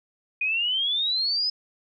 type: exponential sweep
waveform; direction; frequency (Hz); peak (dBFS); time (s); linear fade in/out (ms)
sine; up; 2453 to 5110; -22; 0.41-1.5; 5
effects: none